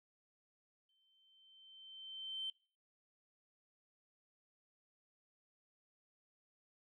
sine tone with exponential growth, 3100 Hz, G7, 20 cents flat, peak -37 dBFS, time 0.89-2.5 s, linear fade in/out 2 ms, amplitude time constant 350 ms, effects noise-tail reverb RT60 0.4 s tail -23 dB re dry + tanh soft clip ceiling -33 dBFS

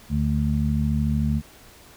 harmonic tone, 73.42 Hz, D2, in tune, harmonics 1 / 2 / 3, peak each -24 / -24 / -24 dBFS, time 0.09-1.42 s, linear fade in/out 50 ms, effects pink hiss -49 dBFS RMS until 1.96 s

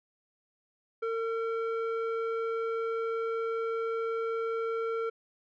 square tone with low-pass filter, 454.2 Hz, A#4, 45 cents flat, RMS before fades -32 dBFS, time 1.02-5.1 s, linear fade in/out 10 ms, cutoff 1500 Hz, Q 1.4, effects none

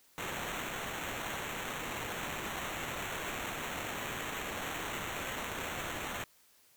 blue noise with sample-and-hold, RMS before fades -39 dBFS, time 0.18-6.24 s, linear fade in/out 0 ms, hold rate 4900 Hz, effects white hiss -65 dBFS RMS until 6.76 s

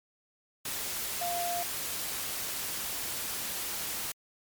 sine tone in noise, 698.5 Hz, F5, in tune, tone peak -31 dBFS, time 1.21-1.63 s, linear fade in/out 5 ms, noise white, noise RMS -35 dBFS, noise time 0.65-4.12 s, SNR +1 dB, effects MP3 96 kbps

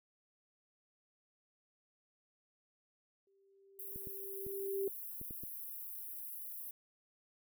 sine tone with exponential growth, 392 Hz, G4, in tune, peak -32 dBFS, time 3.27-4.88 s, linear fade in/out 2 ms, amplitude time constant 350 ms
white high-pass noise, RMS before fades -46 dBFS, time 3.79-6.71 s, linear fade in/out 5 ms, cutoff 11000 Hz, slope 48 dB/octave
clicks, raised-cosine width 3 ms, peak -36 dBFS, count 6, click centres 3.96 / 4.072 / 4.466 / 5.214 / 5.309 / 5.436 s
effects none

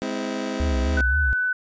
25% pulse chord, Ab augmented, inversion none, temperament just, 207.7 / 259.6 / 324.5 Hz, Ab3 / C4 / E4, 0 / -13 / -27 cents, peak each -27 / -25 / -28 dBFS, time 0.02-1.01 s, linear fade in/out 0 ms
sine tone with vibrato, 69.3 Hz, C#2, in tune, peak -20 dBFS, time 0.6-1.33 s, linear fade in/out 0 ms, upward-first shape sine, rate 3.8 Hz, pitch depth 160 cents each way
sine tone, 1499 Hz, F#6, 22 cents sharp, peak -20 dBFS, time 0.97-1.53 s, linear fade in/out 5 ms
effects resampled to 16000 Hz

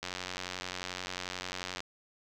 click train, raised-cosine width 0.2 ms, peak -19 dBFS, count 163, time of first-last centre 0.03-1.804 s, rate 91.3 Hz, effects none

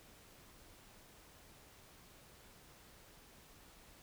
silence, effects pink hiss -61 dBFS RMS until 4.02 s

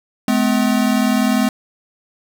square tone pair together, 213.9 / 254.1 Hz, A3 / B3, -49 / +49 cents, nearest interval minor third, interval 298 cents, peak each -17 dBFS, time 0.28-1.49 s, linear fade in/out 2 ms, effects none

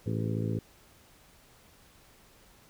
harmonic tone with a mistuned harmonic, 55 Hz, A1, in tune, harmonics 2 / 3 / 4 / 5 / 6 / 7 / 8 / 9, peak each -31 / -35 / -37 / -39 / -41 / -42 / -43 / -44 dBFS, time 0.06-0.59 s, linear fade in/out 5 ms, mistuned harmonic 8, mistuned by -67 cents, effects pink hiss -59 dBFS RMS until 2.69 s

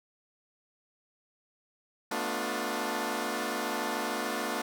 10% pulse chord, B half-diminished seventh, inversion third, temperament equal with one note detuned, 220 / 246.9 / 293.7 / 355.5 Hz, A3 / B3 / D4 / F4, 0 / 0 / 0 / +31 cents, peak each -28 dBFS, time 2.11-4.62 s, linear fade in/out 5 ms, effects none

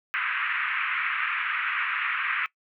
pink band-pass noise, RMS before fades -28 dBFS, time 0.14-2.46 s, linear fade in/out 0 ms, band 1200 to 2600 Hz, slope 48 dB/octave, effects noise-tail reverb RT60 0.1 s tail -20 dB re dry

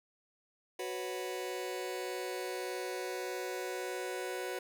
sawtooth chord, F# suspended fourth, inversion none, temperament just, 370 / 493.3 / 555 Hz, F#4 / B4 / C#5, 0 / -2 / +2 cents, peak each -35 / -37 / -40 dBFS, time 0.79-4.59 s, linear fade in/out 5 ms, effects none

